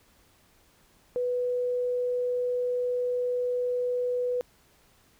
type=tone; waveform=sine; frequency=493.9 Hz; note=B4; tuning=in tune; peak=-25 dBFS; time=1.16-4.41 s; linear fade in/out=0 ms; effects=pink hiss -62 dBFS RMS until 5.19 s